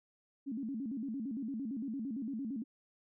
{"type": "tone with vibrato", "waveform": "sine", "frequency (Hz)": 246.9, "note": "B3", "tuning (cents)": 0, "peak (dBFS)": -36, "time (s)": [0.46, 2.64], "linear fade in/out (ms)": 20, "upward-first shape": "square", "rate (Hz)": 8.8, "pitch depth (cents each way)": 200, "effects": []}